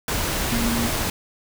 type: tone in noise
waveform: sine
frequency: 233.5 Hz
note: A#3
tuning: 3 cents sharp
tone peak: -23 dBFS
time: 0.52-0.88 s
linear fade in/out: 2 ms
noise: pink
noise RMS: -24 dBFS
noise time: 0.08-1.1 s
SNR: -2 dB
effects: none